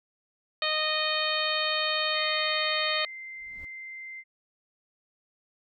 harmonic tone, 618 Hz, D#5, 12 cents flat, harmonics 1 / 2 / 3 / 4 / 5 / 6 / 7, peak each -33 / -33 / -33 / -33 / -33 / -33 / -33 dBFS, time 0.62-3.05 s, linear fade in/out 2 ms
sine tone, 2083 Hz, C7, 8 cents flat, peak -38 dBFS, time 2.13-4.24 s, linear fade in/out 50 ms
brown noise with exponential growth, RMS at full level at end -46 dBFS, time 3.22-3.65 s, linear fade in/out 1 ms, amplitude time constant 92 ms
effects none

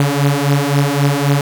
sawtooth beating tone pair, 140 / 143.8 Hz, C#3 / D3, +18 / -36 cents, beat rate 3.8 Hz, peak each -11 dBFS, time 0-1.41 s, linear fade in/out 2 ms, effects none

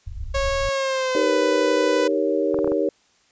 pink low-pass noise, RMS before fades -29 dBFS, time 0.06-0.69 s, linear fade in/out 2 ms, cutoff 100 Hz, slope 48 dB/octave
sawtooth tone with pitch glide, 549 to 497.7 Hz, C#5 to B4, -17 to +13 cents, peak -17 dBFS, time 0.34-2.08 s, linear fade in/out 10 ms, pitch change -170 cents, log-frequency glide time 0.7-1.32 s
sine chord, Eb dominant seventh, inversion none, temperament equal, 311.1 / 392 / 466.2 / 554.4 Hz, Eb4 / G4 / Bb4 / Db5, 0 / 0 / 0 / 0 cents, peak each -24 dBFS, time 1.15-2.89 s, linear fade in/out 2 ms
clicks, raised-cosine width 1 ms, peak -15 dBFS, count 5, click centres 2.544 / 2.589 / 2.645 / 2.676 / 2.719 s
effects white hiss -60 dBFS RMS until 3.31 s + resampled to 16000 Hz

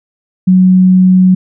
sine tone, 185 Hz, F#3, in tune, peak -3 dBFS, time 0.47-1.35 s, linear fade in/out 10 ms, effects none

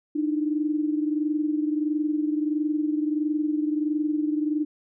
sine tone pair together, 300.1 / 321.6 Hz, D4 / E4, +38 / -43 cents, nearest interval minor second, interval 119 cents, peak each -23 / -29 dBFS, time 0.15-4.65 s, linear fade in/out 10 ms, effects none

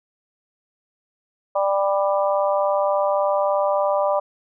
harmonic tone, 197.4 Hz, G3, 12 cents sharp, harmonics 3 / 4 / 5 / 6, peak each -19 / -25 / -25 / -28 dBFS, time 1.55-4.2 s, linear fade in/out 10 ms, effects none

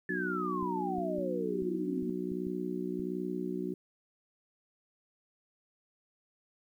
sine exponential sweep, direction down, 1760 to 231.1 Hz, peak -34 dBFS, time 0.09-2.1 s, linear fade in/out 2 ms
harmonic tone, 61.4 Hz, B1, 9 cents flat, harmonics 3 / 4 / 5 / 6, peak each -38 / -41 / -38 / -37 dBFS, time 0.09-3.74 s, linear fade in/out 5 ms
clicks, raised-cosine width 5 ms, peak -36 dBFS, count 8, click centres 0.628 / 0.983 / 1.185 / 1.624 / 2.027 / 2.317 / 2.469 / 2.997 s
effects 11-bit

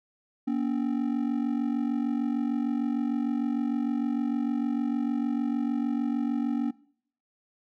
triangle ring-modulated tone, 261.6 Hz, C4, in tune, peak -20 dBFS, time 0.47-6.71 s, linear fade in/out 10 ms, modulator 23.3 Hz, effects noise-tail reverb RT60 0.6 s tail -21 dB re dry

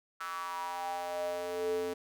square tone with high-pass filter sweep, 88 Hz, F2, 14 cents sharp, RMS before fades -36 dBFS, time 0.2-1.94 s, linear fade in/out 10 ms, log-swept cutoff 1300 to 370 Hz, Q 6.8, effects none

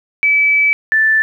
sine tone pair in turn, 2300 / 1761.2 Hz, D7 / A6, -37 / +1 cents, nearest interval perfect fourth, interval 462 cents, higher first, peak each -9 dBFS, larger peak neither, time 0.23-0.73 / 0.92-1.22 s, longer first, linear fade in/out 0 ms, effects 8-bit

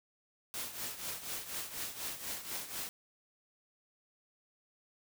white noise with tremolo, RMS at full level -38 dBFS, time 0.54-2.89 s, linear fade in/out 0 ms, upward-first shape triangle, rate 4.1 Hz, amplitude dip 75%, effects none

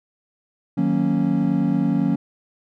triangle chord, D# minor seventh, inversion none, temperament equal, 155.56 / 185 / 233.1 / 277.2 Hz, D#3 / F#3 / A#3 / C#4, 0 / 0 / 0 / 0 cents, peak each -23 / -20 / -21 / -20 dBFS, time 0.77-2.16 s, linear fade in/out 10 ms, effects none

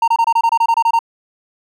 triangle tone bursts, 920 Hz, A#5, 23 cents flat, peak -8 dBFS, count 12, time 0.02-0.991 s, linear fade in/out 5 ms, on 58 ms, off 25 ms, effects none

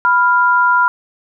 sine tone pair together, 987.8 / 1396.9 Hz, B5 / F6, 0 / 0 cents, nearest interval tritone, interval 600 cents, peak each -12 dBFS, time 0.05-0.88 s, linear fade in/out 0 ms, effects none

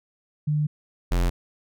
sine / square tone pair in turn, 150 / 43.83 Hz, D3 / F1, +37 / +7 cents, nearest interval octave + major sixth, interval 2130 cents, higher first, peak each -20 dBFS, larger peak neither, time 0.47-0.67 / 1.11-1.3 s, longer first, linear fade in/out 10 ms, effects none

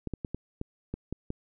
clicks, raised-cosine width 3 ms, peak -20 dBFS, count 8, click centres 0.073 / 0.137 / 0.248 / 0.346 / 0.614 / 0.94 / 1.126 / 1.304 s, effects none

